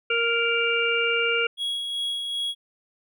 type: harmonic tone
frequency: 466.2 Hz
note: A#4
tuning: in tune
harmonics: 1 / 3 / 5 / 6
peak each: -26 / -26 / -26 / -26 dBFS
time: 0.1-1.47 s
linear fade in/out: 5 ms
type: tone with tremolo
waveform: triangle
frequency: 3322 Hz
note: G#7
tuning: in tune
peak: -23 dBFS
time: 1.57-2.55 s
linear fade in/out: 50 ms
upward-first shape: sine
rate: 2.6 Hz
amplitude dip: 35%
effects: none

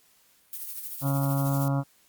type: noise with tremolo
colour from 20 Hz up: violet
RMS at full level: -34 dBFS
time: 0.53-1.68 s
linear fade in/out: 0 ms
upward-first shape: triangle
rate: 13 Hz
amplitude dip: 55%
type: harmonic tone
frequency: 138.59 Hz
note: C#3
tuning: in tune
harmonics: 1 / 2 / 4 / 5 / 6 / 7 / 8 / 9 / 10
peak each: -24 / -30 / -36 / -38 / -40 / -41 / -42 / -43 / -44 dBFS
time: 1.01-1.84 s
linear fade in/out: 50 ms
effects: white hiss -62 dBFS RMS until 2.08 s + Opus 48 kbps

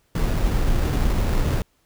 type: noise with sample-and-hold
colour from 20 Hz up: brown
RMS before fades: -20 dBFS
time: 0.15-1.62 s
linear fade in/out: 2 ms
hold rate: 3150 Hz
effects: pink hiss -65 dBFS RMS until 1.85 s

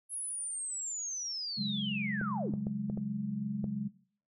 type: linear sweep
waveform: sine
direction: down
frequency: 10760 to 65.5 Hz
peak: -35 dBFS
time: 0.09-2.55 s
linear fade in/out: 50 ms
type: chord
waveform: sine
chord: C# suspended fourth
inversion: none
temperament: equal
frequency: 138.59 / 185 / 207.7 Hz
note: C#3 / F#3 / G#3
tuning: 0 / 0 / 0 cents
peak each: -40 / -39 / -34 dBFS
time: 1.57-3.89 s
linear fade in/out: 20 ms
type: clicks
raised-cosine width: 2 ms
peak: -27 dBFS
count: 6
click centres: 2.213 / 2.538 / 2.669 / 2.899 / 2.975 / 3.642 s
effects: noise-tail reverb RT60 0.5 s tail -19 dB re dry

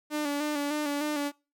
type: tone with vibrato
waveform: sawtooth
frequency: 293.7 Hz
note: D4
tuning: in tune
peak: -24 dBFS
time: 0.1-1.32 s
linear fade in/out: 50 ms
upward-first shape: square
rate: 3.3 Hz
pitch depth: 38 cents each way
effects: noise-tail reverb RT60 0.3 s tail -24 dB re dry

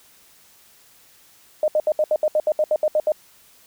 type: tone bursts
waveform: sine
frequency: 613 Hz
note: D#5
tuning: 26 cents flat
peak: -15 dBFS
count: 13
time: 1.63-3.12 s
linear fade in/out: 2 ms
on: 50 ms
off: 70 ms
effects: white hiss -53 dBFS RMS until 3.66 s

